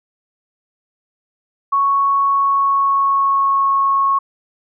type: tone with pitch glide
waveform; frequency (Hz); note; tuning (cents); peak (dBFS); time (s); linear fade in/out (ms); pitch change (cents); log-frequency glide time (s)
sine; 1108.7 to 1097.9; C#6 to C#6; 0 to -17; -12; 1.72-4.19; 10; -17; 2.27-3.72
effects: none